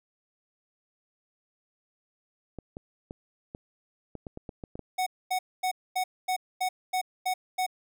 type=clicks; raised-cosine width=2 ms; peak=-25 dBFS; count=11; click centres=2.587 / 2.769 / 3.109 / 3.549 / 4.153 / 4.268 / 4.374 / 4.492 / 4.638 / 4.755 / 4.793 s
type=tone bursts; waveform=square; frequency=741 Hz; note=F#5; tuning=2 cents sharp; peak=-26 dBFS; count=9; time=4.98-7.665 s; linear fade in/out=10 ms; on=85 ms; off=240 ms
effects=none